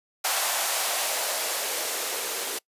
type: noise with band-pass filter sweep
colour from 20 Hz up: violet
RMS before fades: -28 dBFS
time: 0.24-2.59 s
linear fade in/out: 10 ms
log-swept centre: 770 to 400 Hz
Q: 2.5
effects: noise-tail reverb RT60 0.1 s tail -24 dB re dry + resampled to 32000 Hz